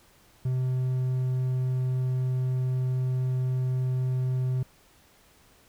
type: tone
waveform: triangle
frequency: 128.3 Hz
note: C3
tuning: 34 cents flat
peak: -22 dBFS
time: 0.45-4.63 s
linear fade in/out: 5 ms
effects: pink hiss -59 dBFS RMS until 5.68 s